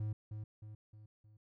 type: tone with echo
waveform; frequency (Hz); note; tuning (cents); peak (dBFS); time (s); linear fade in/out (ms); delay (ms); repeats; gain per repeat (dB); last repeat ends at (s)
triangle; 106.9; A2; -49; -33; 0-0.13; 5; 310; 4; -6; 1.37
effects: none